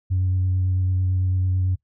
sine tone with vibrato, 92.5 Hz, F#2, in tune, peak -17 dBFS, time 0.1-1.76 s, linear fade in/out 20 ms, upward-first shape sine, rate 9 Hz, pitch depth 15 cents each way, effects noise-tail reverb RT60 0.1 s tail -19 dB re dry + tanh soft clip ceiling -15 dBFS

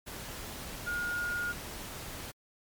sine tone in noise, 1429 Hz, F6, 39 cents sharp, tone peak -31 dBFS, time 0.86-1.53 s, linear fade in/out 20 ms, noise pink, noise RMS -42 dBFS, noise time 0.06-2.32 s, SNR +8 dB, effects MP3 96 kbps

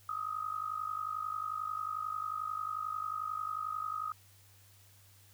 sine tone with amplitude modulation, 1257 Hz, D#6, 17 cents sharp, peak -31 dBFS, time 0.09-4.12 s, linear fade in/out 2 ms, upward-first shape sine, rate 51.2 Hz, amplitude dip 80%, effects added 98 Hz sine -61 dBFS peak until 5.33 s + white hiss -63 dBFS RMS until 5.33 s

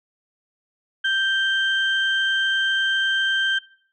sine tone pair together, 1568 / 3136 Hz, G6 / G7, 0 / 0 cents, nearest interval octave, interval 1200 cents, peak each -19 / -23 dBFS, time 1.04-3.59 s, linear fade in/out 10 ms, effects noise-tail reverb RT60 0.5 s tail -18 dB re dry + tanh soft clip ceiling -12 dBFS

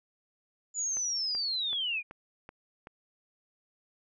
sine linear sweep, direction down, 7000 to 2366 Hz, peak -29 dBFS, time 0.74-2.03 s, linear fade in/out 50 ms
click train, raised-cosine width 0.5 ms, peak -30 dBFS, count 6, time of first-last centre 0.97-2.871 s, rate 2.63 Hz
effects none

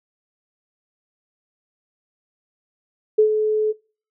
sine tone with ADSR envelope, 429.8 Hz, A4, 41 cents flat, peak -9 dBFS, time 3.18-3.73 s, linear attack 11 ms, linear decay 91 ms, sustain -8 dB, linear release 26 ms, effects noise-tail reverb RT60 0.4 s tail -23 dB re dry

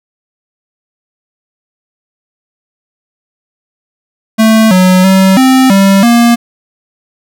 square tone with pitch steps, 221 / 184.4 / 190.6 / 261.1 / 195.4 / 235.9 Hz, A3 / F#3 / G3 / C4 / G3 / A#3, +8 / -6 / -48 / -3 / -5 / +21 cents, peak -4 dBFS, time 4.38-6.36 s, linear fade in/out 20 ms, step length 330 ms, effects none

